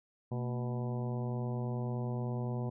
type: harmonic tone with a mistuned harmonic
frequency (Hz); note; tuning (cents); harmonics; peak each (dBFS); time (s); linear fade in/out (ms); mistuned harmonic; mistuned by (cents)
123.47; B2; 0; 1 / 2 / 3 / 4 / 5 / 6 / 7 / 8; -34 / -40 / -44 / -46 / -48 / -50 / -51 / -52; 0.31-2.7; 10; 2; -100
effects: none